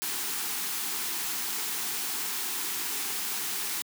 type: band-stop noise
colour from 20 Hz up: white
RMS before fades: -32 dBFS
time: 0.02-3.82 s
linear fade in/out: 0 ms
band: 460 to 720 Hz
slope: 96 dB/octave
effects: high-pass 200 Hz 12 dB/octave